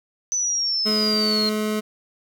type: linear sweep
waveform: sine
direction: down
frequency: 6050 to 4186 Hz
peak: -20 dBFS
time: 0.32-1.49 s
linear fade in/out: 0 ms
type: tone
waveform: 25% pulse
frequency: 213.8 Hz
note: A3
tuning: 49 cents flat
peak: -18 dBFS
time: 0.85-1.81 s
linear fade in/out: 20 ms
effects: none